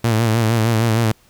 sawtooth tone with vibrato, 113.2 Hz, A2, 50 cents sharp, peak -10 dBFS, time 0.04-1.12 s, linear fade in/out 5 ms, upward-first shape sine, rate 6.5 Hz, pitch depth 71 cents each way, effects pink hiss -54 dBFS RMS until 1.29 s

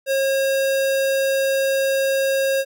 square tone, 541 Hz, C#5, 42 cents flat, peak -18 dBFS, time 0.06-2.65 s, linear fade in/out 50 ms, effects none

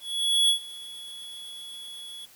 square tone with ADSR envelope, 3373 Hz, G#7, 26 cents sharp, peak -18 dBFS, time 0-2.26 s, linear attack 490 ms, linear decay 98 ms, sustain -21 dB, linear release 14 ms, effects white hiss -54 dBFS RMS until 2.35 s

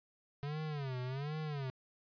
square tone with vibrato, 140 Hz, C#3, 18 cents sharp, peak -38 dBFS, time 0.43-1.7 s, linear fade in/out 0 ms, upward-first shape sine, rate 1.3 Hz, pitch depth 190 cents each way, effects resampled to 11025 Hz

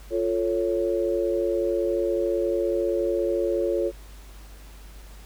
sine chord, F augmented, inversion none, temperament equal, 349.2 / 440 / 554.4 Hz, F4 / A4 / C#5, 0 / 0 / 0 cents, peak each -25 / -27 / -26 dBFS, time 0.1-3.92 s, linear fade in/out 50 ms, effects added 50 Hz sine -42 dBFS peak until 5.25 s + pink hiss -51 dBFS RMS until 5.25 s

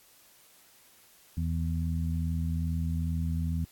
harmonic tone, 82.41 Hz, E2, in tune, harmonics 1 / 2 / 3, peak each -29 / -32 / -39 dBFS, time 1.37-3.65 s, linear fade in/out 5 ms, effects white hiss -59 dBFS RMS until 3.71 s + AAC 64 kbps

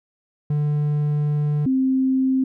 triangle / sine tone pair in turn, 148.1 / 262.6 Hz, D3 / C4, +15 / +6 cents, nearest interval minor seventh, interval 991 cents, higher second, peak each -16 dBFS, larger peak neither, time 0.5-1.66 / 1.66-2.44 s, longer first, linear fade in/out 5 ms, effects none

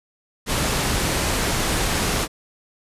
pink low-pass noise, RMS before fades -22 dBFS, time 0.46-2.28 s, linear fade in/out 50 ms, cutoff 12000 Hz, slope 24 dB/octave, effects resampled to 32000 Hz

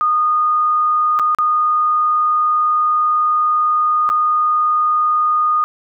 sine tone with dropouts, 1229 Hz, D#6, 22 cents flat, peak -12 dBFS, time 0.01-5.64 s, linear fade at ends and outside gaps 0 ms, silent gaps 1.19-1.196 / 1.348-1.386 / 4.091-4.1 s, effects none

